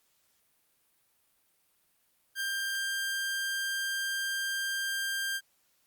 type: tone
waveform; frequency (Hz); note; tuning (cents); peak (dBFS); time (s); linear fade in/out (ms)
sawtooth; 1590; G6; +24; -27; 2.35-5.41; 50
effects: white hiss -71 dBFS RMS until 5.86 s + Opus 48 kbps